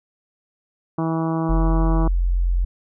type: harmonic tone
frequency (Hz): 162.5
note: E3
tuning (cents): -24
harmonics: 1 / 2 / 3 / 4 / 5 / 6 / 7 / 8 / 9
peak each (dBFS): -23 / -23 / -35 / -31 / -32 / -33 / -33 / -42 / -45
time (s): 0.98-2.08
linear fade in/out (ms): 5
type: tone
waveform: sine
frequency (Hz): 44.08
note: F1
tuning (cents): +17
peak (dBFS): -16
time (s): 1.49-2.65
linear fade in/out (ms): 10
effects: none

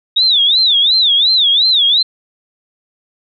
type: tone with vibrato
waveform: sine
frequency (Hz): 3670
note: A#7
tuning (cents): -28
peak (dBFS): -8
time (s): 0.16-2.03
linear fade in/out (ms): 10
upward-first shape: sine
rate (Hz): 2.8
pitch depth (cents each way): 210
effects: none

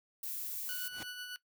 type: noise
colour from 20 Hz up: violet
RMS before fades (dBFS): -40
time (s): 0.23-0.88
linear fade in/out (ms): 2
type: tone with tremolo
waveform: 20% pulse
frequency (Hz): 1480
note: F#6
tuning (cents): 0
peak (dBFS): -35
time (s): 0.69-1.36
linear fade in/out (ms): 0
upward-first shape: sine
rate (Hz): 8.1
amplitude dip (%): 40
type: noise with exponential growth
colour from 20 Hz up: pink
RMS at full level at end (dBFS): -40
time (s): 0.86-1.03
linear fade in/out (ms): 1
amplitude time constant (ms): 36
effects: noise-tail reverb RT60 0.1 s tail -17 dB re dry + high-pass 100 Hz 12 dB/octave

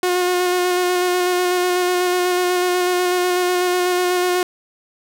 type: tone with vibrato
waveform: sawtooth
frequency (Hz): 360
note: F#4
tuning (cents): -47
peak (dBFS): -12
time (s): 0.03-4.43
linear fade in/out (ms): 2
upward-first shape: square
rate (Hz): 8.1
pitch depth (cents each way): 14
effects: none

